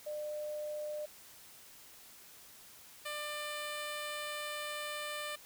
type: tone pair in turn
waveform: sine / 10% pulse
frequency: 600 / 595.9 Hz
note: D5 / D5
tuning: +37 / +25 cents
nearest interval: unison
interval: 12 cents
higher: first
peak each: -37 / -30 dBFS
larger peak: second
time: 0.06-1.06 / 3.05-5.36 s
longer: second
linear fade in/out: 10 ms
effects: white hiss -56 dBFS RMS until 5.45 s